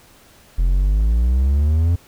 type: exponential sweep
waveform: triangle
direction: up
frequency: 41.97 to 88 Hz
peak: -11 dBFS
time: 0.58-1.96 s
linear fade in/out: 10 ms
effects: pink hiss -49 dBFS RMS until 2.07 s